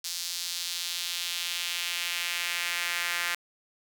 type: tone with high-pass filter sweep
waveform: sawtooth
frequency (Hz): 173.8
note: F3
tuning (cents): -8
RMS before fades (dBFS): -32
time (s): 0.04-3.35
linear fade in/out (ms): 5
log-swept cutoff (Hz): 4800 to 1800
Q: 1.7
effects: 8-bit